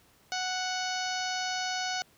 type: harmonic tone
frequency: 740 Hz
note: F#5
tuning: in tune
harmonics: 1 / 2 / 3 / 4 / 5 / 6 / 7 / 8 / 9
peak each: -34 / -36 / -41 / -40 / -43 / -39 / -41 / -41 / -47 dBFS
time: 0.32-2.02 s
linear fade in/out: 0 ms
effects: pink hiss -62 dBFS RMS until 2.17 s + high-pass 60 Hz 12 dB/octave